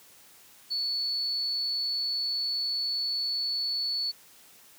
sine tone, 4435 Hz, C#8, in tune, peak -27 dBFS, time 0.7-4.12 s, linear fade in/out 20 ms, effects white hiss -55 dBFS RMS until 4.78 s + high-pass 80 Hz 12 dB/octave

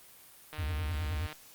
click train, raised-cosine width 0.3 ms, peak -27 dBFS, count 123, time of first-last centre 0.53-1.327 s, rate 153 Hz
triangle tone with vibrato, 79.3 Hz, D#2, 33 cents sharp, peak -29 dBFS, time 0.58-1.27 s, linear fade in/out 10 ms, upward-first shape sine, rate 9.6 Hz, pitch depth 280 cents each way
effects white hiss -55 dBFS RMS until 1.54 s + Opus 32 kbps

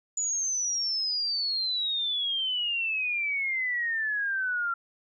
sine exponential sweep, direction down, 6960 to 1367 Hz, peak -26 dBFS, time 0.17-4.74 s, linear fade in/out 5 ms, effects none

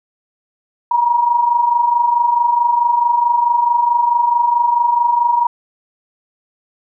sine tone pair together, 932.3 / 956.9 Hz, A#5 / A#5, 0 / +45 cents, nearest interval unison, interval 45 cents, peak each -18 / -12 dBFS, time 0.91-5.47 s, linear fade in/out 5 ms, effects none

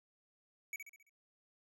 square tone with echo, 2268 Hz, C#7, 39 cents sharp, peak -40 dBFS, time 0.73-0.76 s, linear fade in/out 2 ms, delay 67 ms, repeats 5, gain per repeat -6 dB, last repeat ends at 1.095 s, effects none

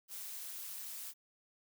blue noise with amplitude modulation, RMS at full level -42 dBFS, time 0.08-1.14 s, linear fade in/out 50 ms, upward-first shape sine, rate 202 Hz, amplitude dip 70%, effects none

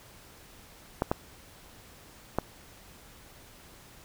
clicks, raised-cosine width 1 ms, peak -11 dBFS, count 3, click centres 1.021 / 1.115 / 2.386 s, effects pink hiss -53 dBFS RMS until 4.04 s

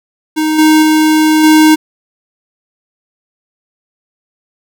square tone with level steps, 311.1 Hz, D#4, in tune, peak -11 / -5 / -7 / -4 dBFS, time 0.36-1.76 s, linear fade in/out 20 ms, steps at 0.58 / 0.82 / 1.43 s, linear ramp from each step 10 ms, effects none

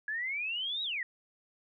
sine exponential two-way sweep, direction up then down, 1671 to 3891 to 1836 Hz, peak -32 dBFS, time 0.08-1.03 s, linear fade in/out 2 ms, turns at 0.83 s, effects none

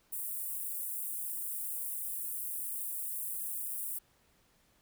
white high-pass noise, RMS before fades -38 dBFS, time 0.12-3.99 s, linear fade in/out 10 ms, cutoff 8700 Hz, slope 48 dB/octave, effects pink hiss -69 dBFS RMS until 4.81 s

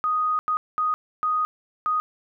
sine tone bursts at uneven times, 1244.5 Hz, D#6, in tune, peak -20 dBFS, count 5, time 0.04-0.39 / 0.48-0.57 / 0.78-0.94 / 1.23-1.45 / 1.86-2 s, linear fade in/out 0 ms, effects none

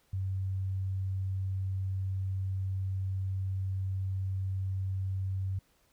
sine tone, 95.4 Hz, G2, 47 cents flat, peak -30 dBFS, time 0.13-5.59 s, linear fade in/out 5 ms, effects pink hiss -69 dBFS RMS until 5.92 s

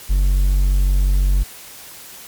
triangle tone, 47.18 Hz, F#1, 34 cents sharp, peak -10 dBFS, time 0.09-1.44 s, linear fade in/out 20 ms, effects white hiss -38 dBFS RMS until 2.27 s + MP3 96 kbps

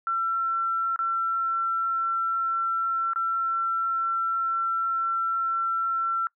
sine tone with dropouts, 1349 Hz, E6, 40 cents sharp, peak -23 dBFS, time 0.07-6.27 s, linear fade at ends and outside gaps 1 ms, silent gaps 0.961-0.99 / 3.134-3.159 s, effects noise-tail reverb RT60 0.1 s tail -23 dB re dry

